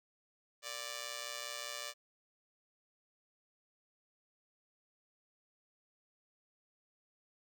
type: tone with amplitude modulation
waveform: 5% pulse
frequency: 587.3 Hz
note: D5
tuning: in tune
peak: -26 dBFS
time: 0.62-1.94 s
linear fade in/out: 50 ms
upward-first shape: sine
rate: 125 Hz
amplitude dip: 80%
effects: none